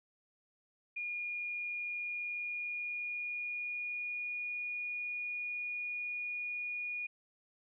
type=tone with pitch glide; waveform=sine; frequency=2431 to 2446 Hz; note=D#7 to D#7; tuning=-41 to -30 cents; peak=-36 dBFS; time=0.96-7.07 s; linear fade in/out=10 ms; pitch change=+11 cents; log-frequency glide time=1.94-4.49 s; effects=none